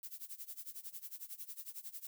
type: noise with tremolo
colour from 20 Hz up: violet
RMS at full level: -45 dBFS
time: 0.03-2.07 s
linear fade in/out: 2 ms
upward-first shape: sine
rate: 11 Hz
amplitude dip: 90%
effects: none